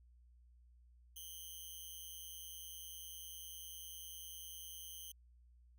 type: tone with amplitude modulation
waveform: 5% pulse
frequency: 3100 Hz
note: G7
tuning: 20 cents flat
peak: -36 dBFS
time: 1.16-5.12 s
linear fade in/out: 5 ms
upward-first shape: sine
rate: 170 Hz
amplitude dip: 95%
effects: added 60 Hz sine -62 dBFS peak until 5.78 s